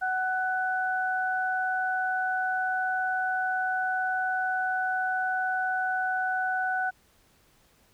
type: tone pair together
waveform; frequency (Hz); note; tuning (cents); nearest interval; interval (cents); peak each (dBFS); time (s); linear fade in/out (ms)
sine; 746.8 / 1491; F#5 / F#6; +16 / +13; octave; 1197; -28; 0.01-6.91; 20
effects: pink hiss -63 dBFS RMS until 7.93 s